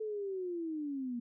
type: linear sweep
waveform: sine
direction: down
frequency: 440 to 233.1 Hz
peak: -35 dBFS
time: 0-1.2 s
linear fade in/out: 10 ms
effects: none